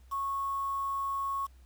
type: tone with quantisation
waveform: sine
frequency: 1100 Hz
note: C#6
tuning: 14 cents flat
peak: -30 dBFS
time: 0.11-1.47 s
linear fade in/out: 20 ms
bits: 8
effects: added 63 Hz sine -53 dBFS peak until 1.65 s + pink hiss -68 dBFS RMS until 1.65 s